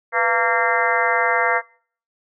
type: harmonic tone with a mistuned harmonic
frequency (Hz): 229.8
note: A#3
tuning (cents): -25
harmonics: 2 / 3 / 4 / 5 / 6 / 7 / 8 / 9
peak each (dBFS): -24 / -24 / -24 / -24 / -24 / -24 / -24 / -24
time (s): 0.12-1.62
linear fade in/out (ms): 50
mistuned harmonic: 2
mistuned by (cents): +130
effects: noise-tail reverb RT60 0.5 s tail -24 dB re dry